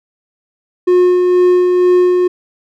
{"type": "tone with tremolo", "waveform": "triangle", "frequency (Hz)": 360, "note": "F#4", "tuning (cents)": -47, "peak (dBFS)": -4, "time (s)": [0.87, 2.28], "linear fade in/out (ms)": 10, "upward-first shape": "sine", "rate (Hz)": 2.1, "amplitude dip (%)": 30, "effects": []}